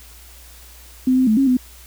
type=tone with pitch steps; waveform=sine; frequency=256.8 / 258.5 / 217.1 / 271.8 / 252.5 Hz; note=C4 / C4 / A3 / C#4 / B3; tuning=-32 / -21 / -23 / -34 / +39 cents; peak=-12 dBFS; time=1.07-1.57 s; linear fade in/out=5 ms; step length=100 ms; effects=added 60 Hz sine -43 dBFS peak until 1.86 s + white hiss -45 dBFS RMS until 1.86 s